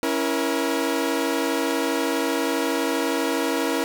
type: chord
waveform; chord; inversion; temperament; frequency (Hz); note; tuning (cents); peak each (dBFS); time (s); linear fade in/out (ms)
sawtooth; A# diminished; first; equal with one note detuned; 277.2 / 329.6 / 474.3; C#4 / E4 / A#4; 0 / 0 / +30; -22; 0.03-3.84; 0
effects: none